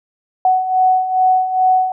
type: beating tone pair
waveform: sine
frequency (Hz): 743 / 745.4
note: F#5 / F#5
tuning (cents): +7 / +13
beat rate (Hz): 2.4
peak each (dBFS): -18 / -12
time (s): 0.45-1.92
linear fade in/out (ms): 2
effects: none